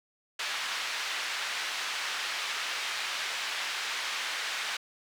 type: band-pass noise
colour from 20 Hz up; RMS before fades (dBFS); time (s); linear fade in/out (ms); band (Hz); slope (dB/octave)
pink; -34; 0.39-4.77; 5; 1500 to 4500; 12
effects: none